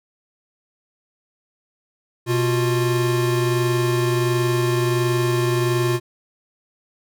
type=tone pair together; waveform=square; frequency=124.8 / 353 Hz; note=B2 / F4; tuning=+19 / +19 cents; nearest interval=octave + tritone; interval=1800 cents; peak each=-21 dBFS; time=2.26-6 s; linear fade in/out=50 ms; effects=none